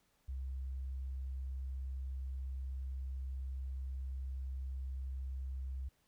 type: tone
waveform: sine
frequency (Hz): 65.8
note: C2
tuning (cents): +10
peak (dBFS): -38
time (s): 0.28-5.89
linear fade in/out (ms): 10
effects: pink hiss -75 dBFS RMS until 6.07 s